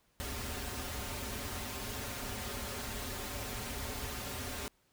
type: noise with comb filter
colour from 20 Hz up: pink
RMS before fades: -40 dBFS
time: 0.2-4.68 s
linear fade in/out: 0 ms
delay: 6.1 ms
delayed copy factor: -0.95
effects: pink hiss -72 dBFS RMS until 4.92 s